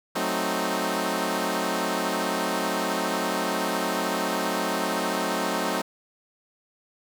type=chord; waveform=10% pulse; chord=F# diminished seventh; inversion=none; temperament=equal; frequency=185 / 220 / 261.6 / 311.1 Hz; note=F#3 / A3 / C4 / Eb4; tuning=0 / 0 / 0 / 0 cents; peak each=-22 dBFS; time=0.15-5.82 s; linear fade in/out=10 ms; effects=none